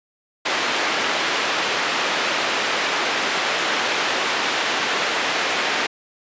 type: band-pass noise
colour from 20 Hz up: white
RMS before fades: -22 dBFS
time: 0.45-5.87 s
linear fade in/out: 10 ms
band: 310 to 2800 Hz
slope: 12 dB/octave
effects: resampled to 16000 Hz